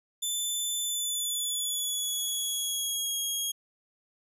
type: tone with pitch glide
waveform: 15% pulse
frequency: 3518 to 3282 Hz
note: A7 to G#7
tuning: -1 to -21 cents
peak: -22 dBFS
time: 0.22-3.52 s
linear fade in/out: 10 ms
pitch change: -120 cents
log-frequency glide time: 0.82-3.19 s
effects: resampled to 32000 Hz